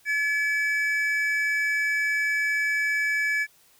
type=tone pair together; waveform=triangle; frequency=1712.3 / 2295 Hz; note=A6 / D7; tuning=-48 / -40 cents; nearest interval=perfect fourth; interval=508 cents; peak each=-23 / -24 dBFS; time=0.05-3.47 s; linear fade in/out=50 ms; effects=white hiss -59 dBFS RMS until 3.79 s